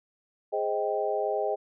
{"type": "chord", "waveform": "sine", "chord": "Ab major seventh", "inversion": "none", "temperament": "equal with one note detuned", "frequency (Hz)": [415.3, 523.3, 625.9, 784], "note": ["Ab4", "C5", "Eb5", "G5"], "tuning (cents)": [0, 0, 10, 0], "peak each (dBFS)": [-30, -33, -30, -32], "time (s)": [0.52, 1.56], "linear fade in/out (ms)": 20, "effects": []}